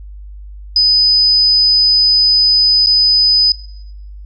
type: tone with dropouts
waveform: sine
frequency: 5000 Hz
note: D#8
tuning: 8 cents sharp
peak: -7 dBFS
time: 0.76-3.52 s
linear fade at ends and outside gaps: 2 ms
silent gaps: 2.862-2.869 s
effects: noise-tail reverb RT60 0.8 s tail -17 dB re dry + added 50 Hz sine -29 dBFS peak until 4.25 s